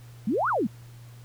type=exponential two-way sweep; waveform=sine; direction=up then down; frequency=185 to 1519 to 185 Hz; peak=-22 dBFS; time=0.27-0.67 s; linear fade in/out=5 ms; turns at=0.49 s; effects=added 119 Hz sine -44 dBFS peak until 1.24 s + pink hiss -56 dBFS RMS until 1.24 s